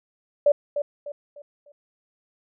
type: tone with echo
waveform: sine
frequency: 580 Hz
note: D5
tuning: 22 cents flat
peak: -13 dBFS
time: 0.46-0.52 s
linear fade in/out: 5 ms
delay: 300 ms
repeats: 4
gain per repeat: -9 dB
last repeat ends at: 1.72 s
effects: none